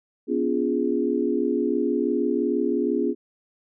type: chord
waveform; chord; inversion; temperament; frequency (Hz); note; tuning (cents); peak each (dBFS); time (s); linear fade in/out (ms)
sine; B diminished seventh; none; equal with one note detuned; 246.9 / 286.5 / 349.2 / 415.3; B3 / D4 / F4 / Ab4; 0 / -43 / 0 / 0; -26; 0.27-3.15; 50
effects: none

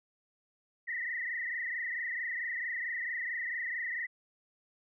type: tone with frequency modulation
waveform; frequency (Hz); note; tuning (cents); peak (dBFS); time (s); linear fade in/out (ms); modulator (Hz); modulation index
sine; 1930; B6; -40; -33; 0.87-4.07; 20; 24.5; 4
effects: none

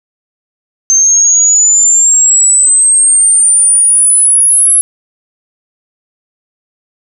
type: exponential sweep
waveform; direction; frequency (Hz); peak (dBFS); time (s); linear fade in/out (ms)
sine; up; 6272 to 11000; -4; 0.9-4.81; 0
effects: none

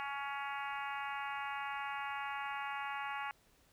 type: harmonic tone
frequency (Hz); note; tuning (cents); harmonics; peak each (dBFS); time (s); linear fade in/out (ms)
279.9; C#4; +17; 3 / 4 / 5 / 6 / 7 / 8 / 9 / 10; -42 / -44 / -46 / -48 / -49 / -50 / -51 / -52; 0-3.31; 0
effects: pink hiss -69 dBFS RMS until 3.72 s

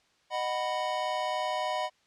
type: chord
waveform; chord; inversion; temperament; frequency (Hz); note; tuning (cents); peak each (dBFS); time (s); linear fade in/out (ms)
square; B major; first; just; 617.4 / 740.8 / 987.8; D#5 / F#5 / B5; -14 / +2 / 0; -34; 0.3-1.9; 50
effects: white hiss -67 dBFS RMS until 2.06 s + low-pass 5000 Hz 12 dB/octave

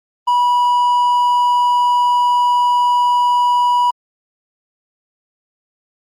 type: tone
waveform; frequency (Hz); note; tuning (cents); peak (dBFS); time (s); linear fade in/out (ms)
triangle; 976; B5; -21; -9; 0.27-3.91; 10
effects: Opus 32 kbps

